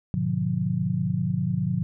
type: chord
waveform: sine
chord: G# diminished seventh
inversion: none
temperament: just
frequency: 103.83 / 124.59 / 149.51 / 179.41 Hz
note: G#2 / B2 / D3 / F3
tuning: 0 / +16 / +31 / +47 cents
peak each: -31 / -29 / -28 / -26 dBFS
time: 0.14-1.83 s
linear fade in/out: 0 ms
effects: none